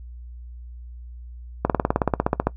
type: slowing click train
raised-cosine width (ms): 1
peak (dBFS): -4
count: 15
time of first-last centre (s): 1.65-2.47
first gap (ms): 48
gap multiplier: 1.03
effects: noise-tail reverb RT60 0.1 s tail -19 dB re dry + added 60 Hz sine -36 dBFS peak until 2.56 s